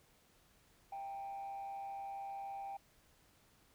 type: tone with frequency modulation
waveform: sine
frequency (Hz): 790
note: G5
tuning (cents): +13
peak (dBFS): -40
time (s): 0.92-2.77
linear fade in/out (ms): 5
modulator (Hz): 134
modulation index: 0.3
effects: tanh soft clip ceiling -40 dBFS + pink hiss -69 dBFS RMS until 3.74 s